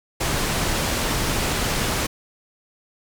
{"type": "low-pass noise", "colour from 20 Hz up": "pink", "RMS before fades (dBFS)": -23, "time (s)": [0.2, 2.07], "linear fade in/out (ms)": 10, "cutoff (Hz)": 11000, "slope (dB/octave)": 12, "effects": []}